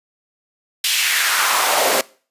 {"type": "noise with high-pass filter sweep", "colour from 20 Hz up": "pink", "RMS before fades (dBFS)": -17, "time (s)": [0.84, 2.01], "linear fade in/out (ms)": 2, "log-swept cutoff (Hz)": [3200, 440], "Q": 1.9, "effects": ["noise-tail reverb RT60 0.4 s tail -22 dB re dry", "resampled to 32000 Hz"]}